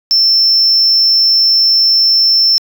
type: tone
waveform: sine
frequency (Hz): 5350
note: E8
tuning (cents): +25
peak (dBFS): -5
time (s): 0.11-2.58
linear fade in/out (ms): 0
effects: tanh soft clip ceiling -4 dBFS